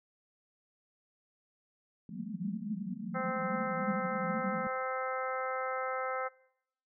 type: band-pass noise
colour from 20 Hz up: pink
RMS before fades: -38 dBFS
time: 2.09-4.67 s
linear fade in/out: 2 ms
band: 170 to 230 Hz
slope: 96 dB/octave
type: harmonic tone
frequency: 259.8 Hz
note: C4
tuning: 12 cents flat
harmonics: 2 / 3 / 4 / 5 / 6 / 7 / 8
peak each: -37 / -40 / -45 / -37 / -44 / -49 / -45 dBFS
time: 3.14-6.29 s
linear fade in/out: 20 ms
effects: noise-tail reverb RT60 0.8 s tail -24 dB re dry